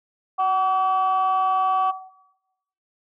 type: tone pair together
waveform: sine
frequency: 753 / 1143.5 Hz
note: F#5 / D6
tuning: +30 / -47 cents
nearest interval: perfect fifth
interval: 723 cents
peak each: -19 / -20 dBFS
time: 0.38-1.92 s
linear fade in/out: 20 ms
effects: noise-tail reverb RT60 0.9 s tail -17 dB re dry + tanh soft clip ceiling -13 dBFS